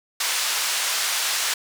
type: band-pass noise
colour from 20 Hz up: white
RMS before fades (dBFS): -24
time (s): 0.2-1.54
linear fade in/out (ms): 5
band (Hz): 890 to 7600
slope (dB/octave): 12
effects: none